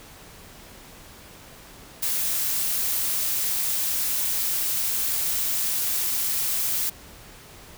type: noise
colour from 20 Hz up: blue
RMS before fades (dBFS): -25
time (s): 2.02-6.9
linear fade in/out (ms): 10
effects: pink hiss -46 dBFS RMS until 7.77 s